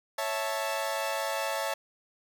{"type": "chord", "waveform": "sawtooth", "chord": "A major", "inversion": "first", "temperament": "equal", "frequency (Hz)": [554.4, 659.3, 880], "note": ["C#5", "E5", "A5"], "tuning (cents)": [0, 0, 0], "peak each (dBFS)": -30, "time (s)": [0.18, 1.74], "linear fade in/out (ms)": 5, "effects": []}